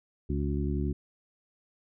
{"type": "harmonic tone with a mistuned harmonic", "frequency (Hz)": 70.9, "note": "C#2", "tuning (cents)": 40, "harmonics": [1, 2, 3, 4, 5], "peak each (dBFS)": [-30, -33, -35, -36, -37], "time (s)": [0.29, 0.93], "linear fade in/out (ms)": 10, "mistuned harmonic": 5, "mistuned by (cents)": 36, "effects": []}